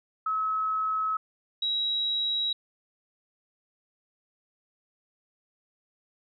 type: tone pair in turn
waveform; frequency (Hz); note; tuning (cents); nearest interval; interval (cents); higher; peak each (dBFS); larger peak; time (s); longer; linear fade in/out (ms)
sine; 1288 / 3860; E6 / B7; -41 / -40; octave + perfect fifth; 1901; second; -25; neither; 0.26-1.17 / 1.62-2.53; neither; 5
effects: none